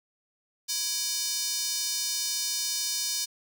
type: tone with high-pass filter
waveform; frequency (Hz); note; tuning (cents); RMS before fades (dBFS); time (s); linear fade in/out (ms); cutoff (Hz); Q
square; 333; E4; +18; -30; 0.68-3.26; 20; 5100; 2.1
effects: none